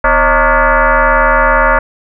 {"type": "tone with frequency modulation", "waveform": "sine", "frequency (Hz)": 252.2, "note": "B3", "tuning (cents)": 36, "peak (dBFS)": -6, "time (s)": [0.04, 1.79], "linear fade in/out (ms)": 5, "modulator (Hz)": 291, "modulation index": 5.2, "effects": []}